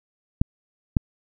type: clicks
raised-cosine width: 5 ms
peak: -5 dBFS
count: 2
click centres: 0.415 / 0.968 s
effects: none